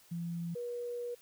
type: tone pair in turn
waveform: sine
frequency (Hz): 169.9 / 481.9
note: F3 / B4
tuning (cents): -47 / -43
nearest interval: octave + tritone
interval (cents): 1804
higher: second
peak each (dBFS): -35 / -36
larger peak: first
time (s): 0.11-0.55 / 0.55-1.15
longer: second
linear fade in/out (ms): 10
effects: white hiss -62 dBFS RMS until 1.21 s